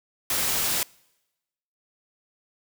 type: noise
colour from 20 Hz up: white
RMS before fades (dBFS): -25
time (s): 0.3-0.83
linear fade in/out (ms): 2
effects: noise-tail reverb RT60 1.0 s tail -26 dB re dry